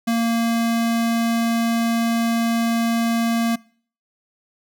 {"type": "tone", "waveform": "square", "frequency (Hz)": 230.8, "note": "A#3", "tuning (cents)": -17, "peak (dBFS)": -18, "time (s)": [0.07, 3.56], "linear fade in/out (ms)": 10, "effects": ["noise-tail reverb RT60 0.5 s tail -24 dB re dry"]}